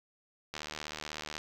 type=click train; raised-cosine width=0.2 ms; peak=-21 dBFS; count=65; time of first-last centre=0.54-1.38 s; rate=76.2 Hz; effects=8-bit